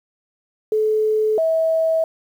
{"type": "tone pair in turn", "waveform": "sine", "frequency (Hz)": [432, 647.3], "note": ["A4", "E5"], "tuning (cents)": [-32, -32], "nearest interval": "perfect fifth", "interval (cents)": 700, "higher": "second", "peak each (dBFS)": -15, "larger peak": "neither", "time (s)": [[0.72, 1.38], [1.38, 2.04]], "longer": "neither", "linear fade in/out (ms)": 2, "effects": ["8-bit"]}